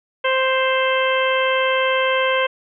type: harmonic tone with a mistuned harmonic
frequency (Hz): 523.3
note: C5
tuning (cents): 0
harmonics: 1 / 2 / 3 / 4 / 5 / 6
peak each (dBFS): -19 / -22 / -24 / -25 / -26 / -27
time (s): 0.24-2.47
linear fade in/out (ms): 10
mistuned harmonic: 5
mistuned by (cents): +16
effects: none